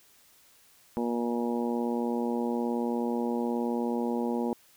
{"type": "harmonic tone", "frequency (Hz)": 118.9, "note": "A#2", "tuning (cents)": 35, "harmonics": [2, 3, 4, 5, 6, 7, 8], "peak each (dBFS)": [-29, -34, -34, -41, -45, -38, -42], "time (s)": [0.97, 4.53], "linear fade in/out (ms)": 0, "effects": ["white hiss -60 dBFS RMS until 4.76 s"]}